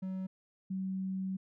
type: tone pair in turn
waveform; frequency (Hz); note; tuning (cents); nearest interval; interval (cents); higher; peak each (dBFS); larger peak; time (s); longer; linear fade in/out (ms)
triangle / sine; 188.3 / 189.72; F#3 / F#3; +31 / +44; unison; 13; second; -33 / -33; neither; 0.02-0.27 / 0.7-1.37; second; 10
effects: none